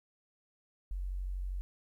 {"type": "tone", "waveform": "sine", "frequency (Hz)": 46.25, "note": "F#1", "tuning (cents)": 0, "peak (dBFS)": -34, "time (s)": [0.91, 1.61], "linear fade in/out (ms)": 0, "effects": ["12-bit"]}